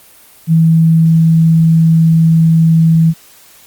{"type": "tone", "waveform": "sine", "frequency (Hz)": 162.8, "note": "E3", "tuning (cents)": -21, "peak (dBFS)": -5, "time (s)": [0.47, 3.14], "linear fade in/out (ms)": 50, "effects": ["white hiss -42 dBFS RMS until 3.66 s", "Opus 32 kbps"]}